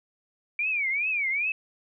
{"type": "tone with vibrato", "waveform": "sine", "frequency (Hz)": 2329, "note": "D7", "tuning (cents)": -15, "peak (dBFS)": -24, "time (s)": [0.59, 1.52], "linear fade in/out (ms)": 2, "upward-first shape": "triangle", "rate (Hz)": 2.5, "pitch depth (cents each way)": 220, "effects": []}